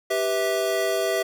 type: chord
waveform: square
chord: E minor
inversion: first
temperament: equal with one note detuned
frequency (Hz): 392 / 493.9 / 652.4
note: G4 / B4 / E5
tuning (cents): 0 / 0 / -18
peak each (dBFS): -27 / -30 / -25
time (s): 0.1-1.23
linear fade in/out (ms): 10
effects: none